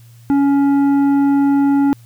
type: tone with tanh clipping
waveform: sine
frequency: 280 Hz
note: C#4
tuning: 18 cents sharp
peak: -12 dBFS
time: 0.3-1.93 s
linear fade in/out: 0 ms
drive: 9 dB
effects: added 117 Hz sine -40 dBFS peak until 2.05 s + white hiss -53 dBFS RMS until 2.05 s